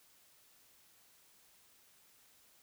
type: silence
effects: white hiss -66 dBFS RMS until 2.62 s